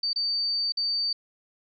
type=tone with dropouts; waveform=sine; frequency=4600 Hz; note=D8; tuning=37 cents flat; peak=-24 dBFS; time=0.03-1.13 s; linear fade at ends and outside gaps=5 ms; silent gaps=0.132-0.159 / 0.722-0.771 s; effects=none